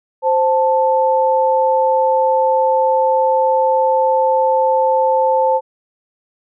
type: tone pair together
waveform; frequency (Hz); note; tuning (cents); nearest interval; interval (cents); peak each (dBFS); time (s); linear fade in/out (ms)
sine; 523.3 / 880; C5 / A5; 0 / 0; major sixth; 900; -14; 0.22-5.61; 50
effects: none